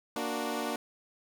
15% pulse chord, Bb augmented, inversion none, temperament equal, 233.1 / 293.7 / 370 Hz, Bb3 / D4 / F#4, 0 / 0 / 0 cents, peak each -29 / -29 / -32 dBFS, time 0.16-0.76 s, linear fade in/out 2 ms, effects none

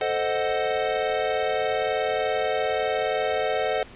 square chord, A diminished seventh, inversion none, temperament equal, 440 / 523.3 / 622.3 / 740 Hz, A4 / C5 / Eb5 / Gb5, 0 / 0 / 0 / 0 cents, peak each -29 dBFS, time 0.01-3.83 s, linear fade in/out 2 ms, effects pink hiss -46 dBFS RMS until 3.95 s + resampled to 8000 Hz

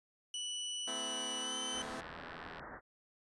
sawtooth tone with pitch glide, 2960 to 3045 Hz, F#7 to F#7, 0 to +49 cents, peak -35 dBFS, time 0.34-1.82 s, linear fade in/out 2 ms, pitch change +49 cents, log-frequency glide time 1.41-1.56 s
10% pulse chord, A minor, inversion none, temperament equal with one note detuned, 220 / 256.1 / 329.6 Hz, A3 / C4 / E4, 0 / -37 / 0 cents, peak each -40 / -37 / -40 dBFS, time 0.87-2.01 s, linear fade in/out 10 ms
white low-pass noise, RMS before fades -49 dBFS, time 1.71-2.81 s, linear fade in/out 50 ms, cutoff 1900 Hz, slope 96 dB/octave
click train, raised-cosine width 0.3 ms, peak -33 dBFS, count 69, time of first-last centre 1.78-2.595 s, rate 83.4 Hz
effects resampled to 24000 Hz

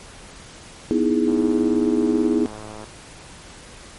sine chord, E major seventh, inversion second, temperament equal, 246.9 / 311.1 / 329.6 / 415.3 Hz, B3 / D#4 / E4 / G#4, 0 / 0 / 0 / 0 cents, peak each -21 / -21 / -22 / -23 dBFS, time 0.91-2.46 s, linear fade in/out 0 ms
click train, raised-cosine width 1 ms, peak -23 dBFS, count 168, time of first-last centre 1.28-2.841 s, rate 107 Hz
effects pink hiss -42 dBFS RMS until 3.98 s + MP3 48 kbps

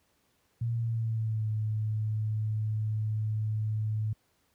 sine tone with pitch glide, 116.54 to 108.11 Hz, A#2 to A2, 0 to -30 cents, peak -27 dBFS, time 0.61-4.13 s, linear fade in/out 5 ms, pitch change -130 cents, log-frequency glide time 0.73-1.49 s, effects pink hiss -71 dBFS RMS until 4.54 s + high-pass 60 Hz 12 dB/octave

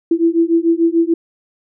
sine beating tone pair, 330 / 336.8 Hz, E4 / E4, +2 / +37 cents, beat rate 6.8 Hz, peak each -14 dBFS, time 0.11-1.14 s, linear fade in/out 5 ms, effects none

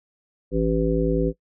harmonic tone, 55.2 Hz, A1, 6 cents sharp, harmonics 1 / 3 / 5 / 7 / 9, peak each -25 / -25 / -25 / -25 / -25 dBFS, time 0.51-1.33 s, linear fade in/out 50 ms, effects noise-tail reverb RT60 0.1 s tail -18 dB re dry

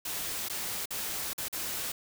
white noise with dropouts, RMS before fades -35 dBFS, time 0.05-1.92 s, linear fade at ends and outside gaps 5 ms, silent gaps 0.486-0.497 / 0.857-0.906 / 1.334-1.379 / 1.484-1.527 s, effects none

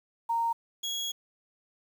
sine / 30% pulse tone pair in turn, 925 / 3323 Hz, A#5 / G#7, -14 / 0 cents, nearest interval octave + minor seventh, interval 2214 cents, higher second, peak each -25 / -28 dBFS, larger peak first, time 0.29-0.53 / 0.83-1.12 s, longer second, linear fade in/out 10 ms, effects 9-bit

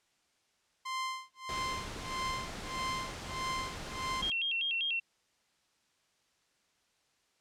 sawtooth tone with tremolo, 1044 Hz, C6, 4 cents flat, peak -29 dBFS, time 0.85-4.22 s, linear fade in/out 10 ms, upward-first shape sine, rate 1.6 Hz, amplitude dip 100%
pink noise, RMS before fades -42 dBFS, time 1.49-4.3 s, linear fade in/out 0 ms
sine tone with vibrato, 2960 Hz, F#7, in tune, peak -30 dBFS, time 4.22-5 s, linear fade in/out 10 ms, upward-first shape square, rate 5.1 Hz, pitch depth 150 cents each way
effects white hiss -73 dBFS RMS until 7.4 s + low-pass 7000 Hz 12 dB/octave

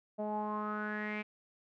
sawtooth tone with low-pass filter sweep, 211.1 Hz, G#3, 29 cents sharp, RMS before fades -37 dBFS, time 0.18-1.23 s, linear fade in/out 20 ms, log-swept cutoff 680 to 2400 Hz, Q 7.2, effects none

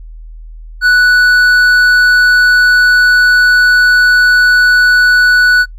sine tone with hard clipping, 1480 Hz, F#6, in tune, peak -6 dBFS, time 0.81-5.66 s, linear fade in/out 50 ms, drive 6 dB, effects noise-tail reverb RT60 0.1 s tail -25 dB re dry + added 40 Hz sine -27 dBFS peak until 5.78 s

